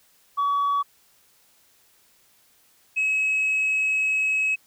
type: tone pair in turn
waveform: sine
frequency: 1134 / 2565 Hz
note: C#6 / E7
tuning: +39 / -48 cents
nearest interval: octave + major second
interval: 1413 cents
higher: second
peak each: -18 dBFS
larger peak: neither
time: 0.37-0.83 / 2.96-4.56 s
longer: second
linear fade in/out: 20 ms
effects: tanh soft clip ceiling -18 dBFS + white hiss -60 dBFS RMS until 4.66 s